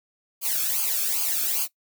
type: noise with flanger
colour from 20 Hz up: blue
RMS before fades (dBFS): -25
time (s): 0.41-1.68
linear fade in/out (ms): 50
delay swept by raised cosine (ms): 0.53 to 1.04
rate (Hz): 2.5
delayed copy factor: -0.95
effects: noise-tail reverb RT60 0.1 s tail -19 dB re dry